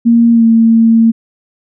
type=tone with pitch glide; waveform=sine; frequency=233.1 to 227.1 Hz; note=A#3 to A#3; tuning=0 to -45 cents; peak=-4 dBFS; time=0.05-1.12 s; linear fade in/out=20 ms; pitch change=-45 cents; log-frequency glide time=0.32-0.45 s; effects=none